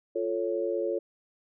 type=chord; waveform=sine; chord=F augmented; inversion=none; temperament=equal; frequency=349.2 / 440 / 554.4 Hz; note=F4 / A4 / C#5; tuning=0 / 0 / 0 cents; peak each=-31 dBFS; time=0.15-0.99 s; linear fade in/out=10 ms; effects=none